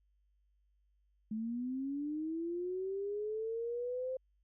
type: linear sweep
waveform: sine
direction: up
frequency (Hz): 213.3 to 523.3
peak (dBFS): -35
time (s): 1.31-4.17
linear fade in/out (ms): 5
effects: added 50 Hz sine -70 dBFS peak until 4.43 s